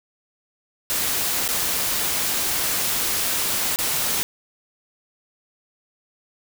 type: noise with dropouts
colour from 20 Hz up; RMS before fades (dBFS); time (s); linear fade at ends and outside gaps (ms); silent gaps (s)
white; -23; 0.9-4.23; 0; 1.479-1.488 / 3.76-3.788
effects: none